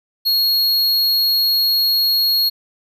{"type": "tone", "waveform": "square", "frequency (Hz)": 4304, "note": "C8", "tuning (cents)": 48, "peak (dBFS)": -14, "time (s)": [0.25, 2.5], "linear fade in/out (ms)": 20, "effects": []}